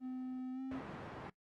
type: tone with pitch glide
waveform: triangle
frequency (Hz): 256.1 to 263.8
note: C4 to C4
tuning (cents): -37 to +14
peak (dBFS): -38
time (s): 0-0.82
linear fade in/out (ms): 50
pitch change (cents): +51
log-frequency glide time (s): 0.53-0.61
type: band-pass noise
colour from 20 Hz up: pink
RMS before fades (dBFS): -48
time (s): 0.71-1.3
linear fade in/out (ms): 5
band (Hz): 120 to 1500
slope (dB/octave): 12
effects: noise-tail reverb RT60 0.1 s tail -20 dB re dry + Opus 32 kbps